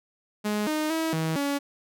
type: tone with pitch steps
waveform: sawtooth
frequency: 209.7 / 307.7 / 322.7 / 160.4 / 282.8 Hz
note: G#3 / D#4 / E4 / E3 / C#4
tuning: +17 / -19 / -37 / -47 / +35 cents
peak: -21 dBFS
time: 0.44-1.59 s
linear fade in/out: 20 ms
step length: 230 ms
effects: none